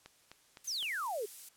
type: click train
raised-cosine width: 0.2 ms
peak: -32 dBFS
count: 4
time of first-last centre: 0.06-0.827 s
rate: 3.91 Hz
type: noise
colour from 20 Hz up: violet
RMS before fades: -44 dBFS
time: 0.64-1.49 s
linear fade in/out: 5 ms
type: exponential sweep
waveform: sine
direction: down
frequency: 6570 to 390.8 Hz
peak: -34 dBFS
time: 0.67-1.26 s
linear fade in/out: 10 ms
effects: white hiss -66 dBFS RMS until 1.56 s + low-pass 11000 Hz 12 dB/octave